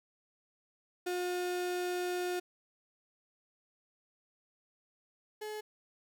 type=tone pair in turn; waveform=35% pulse; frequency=358.4 / 426.2 Hz; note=F4 / G#4; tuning=+45 / +45 cents; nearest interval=minor third; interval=300 cents; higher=second; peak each=-31 / -37 dBFS; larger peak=first; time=1.06-2.4 / 5.41-5.61 s; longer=first; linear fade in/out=10 ms; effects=none